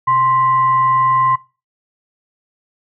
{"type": "tone with frequency modulation", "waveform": "sine", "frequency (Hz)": 1046.5, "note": "C6", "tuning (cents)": 0, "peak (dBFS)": -11, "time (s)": [0.07, 1.36], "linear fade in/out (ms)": 10, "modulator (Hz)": 919, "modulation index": 0.3, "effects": ["noise-tail reverb RT60 0.3 s tail -19 dB re dry"]}